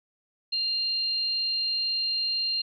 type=tone pair together; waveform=sine; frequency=2794 / 4186 Hz; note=F7 / C8; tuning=0 / 0 cents; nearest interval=perfect fifth; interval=700 cents; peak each=-36 / -25 dBFS; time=0.52-2.62 s; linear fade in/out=10 ms; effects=none